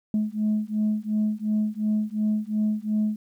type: beating tone pair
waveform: sine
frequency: 212 / 214.8 Hz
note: G#3 / A3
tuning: +36 / -41 cents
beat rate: 2.8 Hz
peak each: -24 dBFS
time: 0.14-3.16 s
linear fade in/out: 2 ms
effects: tanh soft clip ceiling -17 dBFS + 10-bit